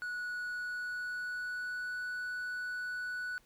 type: tone with pitch glide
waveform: triangle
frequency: 1467 to 1480.6 Hz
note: F#6 to F#6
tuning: -15 to +1 cents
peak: -34 dBFS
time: 0.02-3.38 s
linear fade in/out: 0 ms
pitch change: +16 cents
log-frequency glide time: 0.46-2 s
effects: pink hiss -67 dBFS RMS until 3.45 s